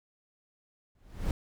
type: noise with exponential growth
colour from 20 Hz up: brown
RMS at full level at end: -27 dBFS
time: 0.95-1.31 s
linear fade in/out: 2 ms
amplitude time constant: 78 ms
effects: none